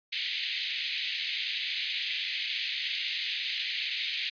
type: band-pass noise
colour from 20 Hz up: white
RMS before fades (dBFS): -33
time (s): 0.12-4.3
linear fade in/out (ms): 10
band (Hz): 2000 to 4300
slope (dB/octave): 48
effects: resampled to 11025 Hz